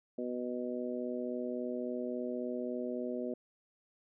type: harmonic tone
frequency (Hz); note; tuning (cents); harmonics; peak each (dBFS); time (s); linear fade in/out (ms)
123.6; B2; +2; 2 / 3 / 4 / 5; -38 / -40 / -41 / -42; 0.18-3.34; 5
effects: none